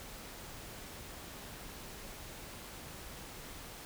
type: silence
effects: pink hiss -48 dBFS RMS until 3.85 s